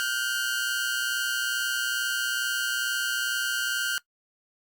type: tone pair together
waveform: sawtooth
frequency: 1426 / 1548.3 Hz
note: F6 / G6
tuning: +36 / -22 cents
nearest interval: minor second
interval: 142 cents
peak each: -25 dBFS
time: 0-3.98 s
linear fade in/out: 0 ms
effects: noise-tail reverb RT60 0.1 s tail -20 dB re dry + Opus 48 kbps